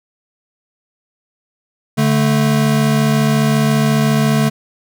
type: tone pair together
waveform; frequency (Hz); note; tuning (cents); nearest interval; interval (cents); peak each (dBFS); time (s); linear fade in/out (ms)
square; 145.52 / 220; D3 / A3; -16 / 0; perfect fifth; 716; -15; 1.97-4.5; 20
effects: none